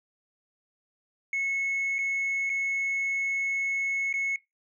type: tone with dropouts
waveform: sine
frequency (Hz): 2192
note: C#7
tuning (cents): -20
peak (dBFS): -24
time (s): 1.33-4.36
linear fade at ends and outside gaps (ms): 2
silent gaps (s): 1.984-1.988 / 2.495-2.499 / 4.128-4.139
effects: noise-tail reverb RT60 0.2 s tail -22 dB re dry + tanh soft clip ceiling -24 dBFS